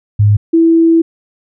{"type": "tone pair in turn", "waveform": "sine", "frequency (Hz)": [103.83, 329.6], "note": ["G#2", "E4"], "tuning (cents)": [0, 0], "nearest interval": "octave + minor sixth", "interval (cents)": 2000, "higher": "second", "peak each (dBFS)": -5, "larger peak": "neither", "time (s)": [[0.19, 0.37], [0.53, 1.02]], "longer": "second", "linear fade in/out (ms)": 10, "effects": []}